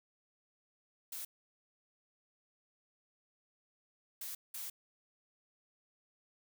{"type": "noise bursts at uneven times", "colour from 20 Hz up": "blue", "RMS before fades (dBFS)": -43, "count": 3, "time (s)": [[1.12, 1.25], [4.21, 4.35], [4.54, 4.7]], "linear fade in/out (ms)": 5, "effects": []}